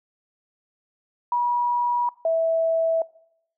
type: tone pair in turn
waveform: sine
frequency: 966 / 654.5 Hz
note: B5 / E5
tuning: -39 / -13 cents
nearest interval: perfect fifth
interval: 674 cents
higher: first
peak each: -19 / -18 dBFS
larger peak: second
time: 1.32-2.09 / 2.25-3.02 s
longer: neither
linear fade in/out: 2 ms
effects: noise-tail reverb RT60 0.8 s tail -22 dB re dry